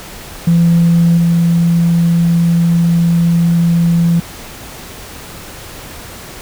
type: tone with level steps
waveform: sine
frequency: 169.4 Hz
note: E3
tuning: 48 cents sharp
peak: -5 / -7 dBFS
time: 0.47-4.2 s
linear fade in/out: 5 ms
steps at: 1.17 s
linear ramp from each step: 10 ms
effects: tanh soft clip ceiling -3 dBFS + pink hiss -31 dBFS RMS until 6.41 s